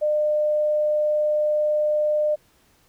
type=tone; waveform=sine; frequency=603 Hz; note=D5; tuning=46 cents sharp; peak=-18 dBFS; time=0.01-2.36 s; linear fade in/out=20 ms; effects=pink hiss -60 dBFS RMS until 2.88 s